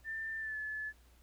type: tone with pitch glide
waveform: sine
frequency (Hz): 1786 to 1725.2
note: A6 to A6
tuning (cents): +25 to -35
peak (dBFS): -37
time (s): 0.04-0.93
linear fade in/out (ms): 50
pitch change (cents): -60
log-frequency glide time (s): 0.38-0.57
effects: added 60 Hz sine -61 dBFS peak until 1.22 s + pink hiss -68 dBFS RMS until 1.22 s